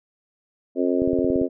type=harmonic tone; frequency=89.3 Hz; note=F2; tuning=39 cents sharp; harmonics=3 / 4 / 5 / 6 / 7; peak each=-22 / -24 / -26 / -28 / -29 dBFS; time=0.75-1.49 s; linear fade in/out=50 ms
type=click train; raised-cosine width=3 ms; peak=-17 dBFS; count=8; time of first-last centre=1.02-1.415 s; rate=17.7 Hz
effects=none